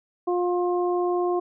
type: harmonic tone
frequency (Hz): 354.9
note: F4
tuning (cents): +28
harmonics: 1 / 2 / 3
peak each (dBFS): -22 / -28 / -32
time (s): 0.27-1.4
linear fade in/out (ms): 10
effects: none